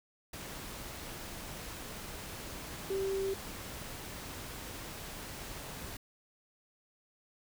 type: tone in noise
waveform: sine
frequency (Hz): 388.3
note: G4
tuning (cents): -16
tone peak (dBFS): -31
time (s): 2.9-3.34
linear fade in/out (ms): 5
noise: pink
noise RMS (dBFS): -44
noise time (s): 0.33-5.97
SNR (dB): +10
effects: none